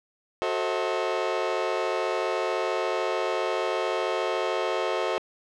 30% pulse chord, F# diminished seventh, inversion none, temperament just, 370 / 444 / 532.8 / 639.4 Hz, F#4 / A4 / C5 / Eb5, 0 / +16 / +31 / +47 cents, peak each -28 dBFS, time 0.42-5.18 s, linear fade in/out 0 ms, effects low-pass 4000 Hz 12 dB/octave

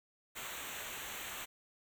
pink noise with comb filter, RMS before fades -44 dBFS, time 0.35-1.46 s, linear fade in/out 20 ms, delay 0.2 ms, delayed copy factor -0.85, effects none

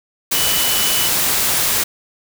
sine tone in noise, 2972 Hz, F#7, 7 cents sharp, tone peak -22 dBFS, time 0.34-1.08 s, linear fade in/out 10 ms, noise white, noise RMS -17 dBFS, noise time 0.31-1.84 s, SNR -8 dB, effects none

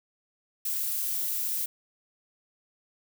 violet noise, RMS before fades -30 dBFS, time 0.65-1.66 s, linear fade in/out 5 ms, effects none

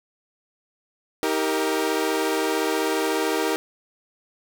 sawtooth chord, Eb major, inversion none, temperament equal with one note detuned, 316.4 / 392 / 466.2 Hz, Eb4 / G4 / Bb4, +29 / 0 / 0 cents, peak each -22 dBFS, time 1.23-3.56 s, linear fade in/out 0 ms, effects none

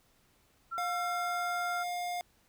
sine tone with pitch glide, 1358 to 1381.7 Hz, F6 to F6, -49 to -19 cents, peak -34 dBFS, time 0.71-1.84 s, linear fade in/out 20 ms, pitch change +30 cents, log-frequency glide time 0.95-1.6 s
square tone, 709 Hz, F5, 26 cents sharp, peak -34 dBFS, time 0.78-2.21 s, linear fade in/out 0 ms
effects pink hiss -68 dBFS RMS until 2.48 s

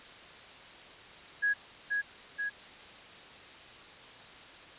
sine tone with echo, 1661.2 Hz, G#6, in tune, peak -25 dBFS, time 1.42-1.54 s, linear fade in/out 20 ms, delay 480 ms, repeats 2, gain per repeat -3 dB, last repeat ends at 2.5 s, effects white hiss -50 dBFS RMS until 4.78 s + resampled to 8000 Hz

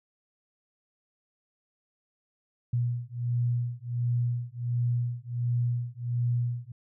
sine beating tone pair, 120 / 121.4 Hz, B2 / B2, -49 / -29 cents, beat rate 1.4 Hz, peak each -29 dBFS, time 2.73-6.72 s, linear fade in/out 5 ms, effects none

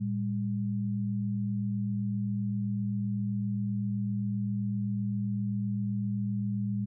sine tone pair together, 113.2 / 200.9 Hz, A2 / G3, +50 / +43 cents, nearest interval minor seventh, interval 993 cents, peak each -32 / -30 dBFS, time 0-6.86 s, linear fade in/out 20 ms, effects none

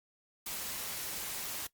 white noise, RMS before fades -39 dBFS, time 0.46-1.67 s, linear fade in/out 5 ms, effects noise-tail reverb RT60 0.1 s tail -19 dB re dry + Opus 48 kbps

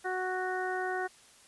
harmonic tone, 370 Hz, F#4, in tune, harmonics 1 / 2 / 3 / 4 / 5, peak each -35 / -35 / -43 / -37 / -40 dBFS, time 0.04-1.08 s, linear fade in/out 20 ms, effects white hiss -58 dBFS RMS until 1.47 s + resampled to 24000 Hz

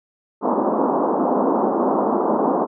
pink band-pass noise, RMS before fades -19 dBFS, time 0.41-2.67 s, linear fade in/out 50 ms, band 210 to 1100 Hz, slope 48 dB/octave, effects none

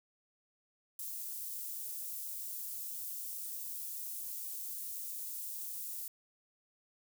white high-pass noise, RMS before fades -42 dBFS, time 0.99-6.08 s, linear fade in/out 2 ms, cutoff 10000 Hz, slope 12 dB/octave, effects none

